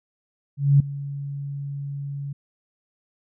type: tone with ADSR envelope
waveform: sine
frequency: 140.9 Hz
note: C#3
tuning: 29 cents sharp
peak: -10 dBFS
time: 0.57-2.33 s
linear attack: 230 ms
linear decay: 4 ms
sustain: -18 dB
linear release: 7 ms
effects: none